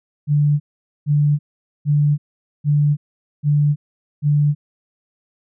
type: tone bursts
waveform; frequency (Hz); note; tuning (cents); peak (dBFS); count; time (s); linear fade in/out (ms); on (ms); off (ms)
sine; 146.83; D3; 0; -12; 6; 0.27-4.55; 50; 330; 460
effects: none